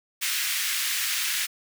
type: high-pass noise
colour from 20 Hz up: pink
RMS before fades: -27 dBFS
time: 0.21-1.47 s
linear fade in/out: 20 ms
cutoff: 1700 Hz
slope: 24 dB/octave
effects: none